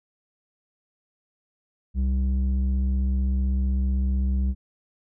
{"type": "tone with low-pass filter", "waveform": "square", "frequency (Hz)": 65.41, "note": "C2", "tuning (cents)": 0, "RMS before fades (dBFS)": -23, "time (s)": [1.94, 4.55], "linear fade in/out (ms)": 50, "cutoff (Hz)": 150, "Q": 2.4, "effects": []}